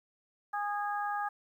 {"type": "harmonic tone", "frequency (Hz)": 411.3, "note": "G#4", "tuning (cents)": -17, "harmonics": [2, 3, 4], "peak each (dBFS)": [-33, -37, -39], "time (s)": [0.53, 1.29], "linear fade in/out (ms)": 10, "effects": ["11-bit"]}